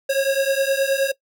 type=beating tone pair; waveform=square; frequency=540 / 549.6 Hz; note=C#5 / C#5; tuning=-45 / -15 cents; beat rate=9.6 Hz; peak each=-21 dBFS; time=0.09-1.12 s; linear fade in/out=10 ms; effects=noise-tail reverb RT60 0.1 s tail -20 dB re dry